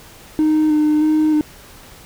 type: tone with vibrato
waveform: triangle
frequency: 306.2 Hz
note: D#4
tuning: 28 cents flat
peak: -9 dBFS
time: 0.39-1.41 s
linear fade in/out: 0 ms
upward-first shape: square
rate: 1.6 Hz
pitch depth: 17 cents each way
effects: tanh soft clip ceiling -7 dBFS + pink hiss -42 dBFS RMS until 2.05 s